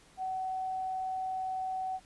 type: tone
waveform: sine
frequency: 753 Hz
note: F#5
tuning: 30 cents sharp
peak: -32 dBFS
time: 0.17-2 s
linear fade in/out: 50 ms
effects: pink hiss -60 dBFS RMS until 2.05 s + resampled to 24000 Hz